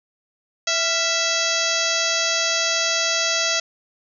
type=harmonic tone with a mistuned harmonic; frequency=659.3 Hz; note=E5; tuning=in tune; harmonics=1 / 2 / 3 / 4 / 5 / 6 / 7 / 8 / 9 / 10; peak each=-28 / -28 / -28 / -28 / -28 / -28 / -28 / -28 / -28 / -28 dBFS; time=0.67-3.6 s; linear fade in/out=5 ms; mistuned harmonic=2; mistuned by=+84 cents; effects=none